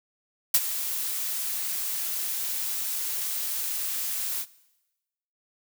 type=noise with ADSR envelope; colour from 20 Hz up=blue; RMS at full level=-17 dBFS; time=0.54-4.46 s; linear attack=6 ms; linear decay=45 ms; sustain=-13 dB; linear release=59 ms; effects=noise-tail reverb RT60 1.0 s tail -20 dB re dry